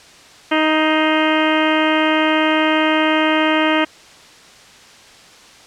harmonic tone with a mistuned harmonic, 312.4 Hz, D#4, 7 cents sharp, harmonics 1 / 2 / 3 / 4 / 5 / 6 / 7 / 8 / 9 / 10, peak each -17 / -20 / -22 / -23 / -24 / -25 / -25 / -26 / -27 / -27 dBFS, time 0.51-3.85 s, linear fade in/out 10 ms, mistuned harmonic 7, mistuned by -51 cents, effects white hiss -43 dBFS RMS until 5.66 s + low-pass 6000 Hz 12 dB/octave

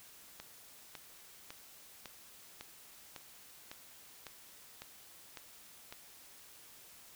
click train, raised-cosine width 0.2 ms, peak -28 dBFS, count 11, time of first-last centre 0.4-5.925 s, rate 1.81 Hz, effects white hiss -57 dBFS RMS until 7.15 s

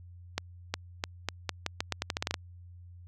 accelerating click train, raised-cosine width 0.2 ms, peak -12 dBFS, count 15, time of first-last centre 0.38-2.342 s, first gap 360 ms, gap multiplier 0.83, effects added 88 Hz sine -47 dBFS peak until 3.07 s

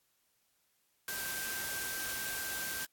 sine tone in noise, 1568 Hz, G6, in tune, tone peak -40 dBFS, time 1.08-2.85 s, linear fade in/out 2 ms, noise white, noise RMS -39 dBFS, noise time 1.08-2.85 s, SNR -4 dB, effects white hiss -75 dBFS RMS until 2.92 s + AAC 64 kbps

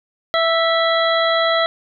harmonic tone with a mistuned harmonic, 661 Hz, E5, 5 cents sharp, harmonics 1 / 2 / 3 / 5 / 6, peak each -17 / -20 / -22 / -24 / -25 dBFS, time 0.34-1.66 s, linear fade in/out 0 ms, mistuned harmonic 3, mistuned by -16 cents, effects none

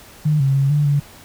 sine tone with pitch steps, 151.6 / 136 / 137.6 / 147.4 / 143.3 Hz, D#3 / C#3 / C#3 / D3 / D3, -45 / -33 / -12 / +7 / -42 cents, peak -13 dBFS, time 0.25-1 s, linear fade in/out 10 ms, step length 150 ms, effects pink hiss -43 dBFS RMS until 1.24 s

